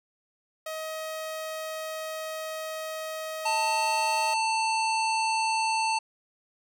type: tone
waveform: sawtooth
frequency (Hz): 632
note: D#5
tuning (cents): +27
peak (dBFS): -29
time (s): 0.66-4.34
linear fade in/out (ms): 5
type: harmonic tone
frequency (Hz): 890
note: A5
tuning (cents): +20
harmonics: 1 / 3 / 5 / 7 / 9 / 10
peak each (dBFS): -25 / -31 / -34 / -41 / -44 / -41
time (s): 3.45-5.99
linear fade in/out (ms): 10
effects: none